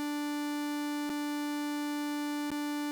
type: tone with dropouts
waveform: 45% pulse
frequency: 293.7 Hz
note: D4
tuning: in tune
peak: -32 dBFS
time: 0-2.91 s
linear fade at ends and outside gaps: 0 ms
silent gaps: 1.094-1.1 / 2.504-2.516 s
effects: none

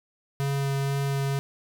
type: tone with vibrato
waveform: square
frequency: 138.59 Hz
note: C#3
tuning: in tune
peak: -25 dBFS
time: 0.4-1.39 s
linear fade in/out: 0 ms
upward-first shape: sine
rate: 2.1 Hz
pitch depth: 9 cents each way
effects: none

